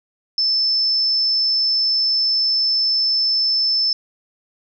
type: tone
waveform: sine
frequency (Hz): 5274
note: E8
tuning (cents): 0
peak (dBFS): -15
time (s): 0.38-3.93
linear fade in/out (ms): 2
effects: none